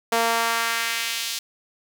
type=tone with high-pass filter sweep; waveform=sawtooth; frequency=230 Hz; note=A#3; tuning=23 cents flat; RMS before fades=-24 dBFS; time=0.12-1.39 s; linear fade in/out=5 ms; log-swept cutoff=590 to 4100 Hz; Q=1.2; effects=none